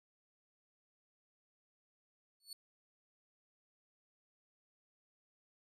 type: tone with exponential growth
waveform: sawtooth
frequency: 4435 Hz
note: C#8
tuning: in tune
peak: -39 dBFS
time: 2.4-2.53 s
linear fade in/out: 2 ms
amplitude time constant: 28 ms
effects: resampled to 32000 Hz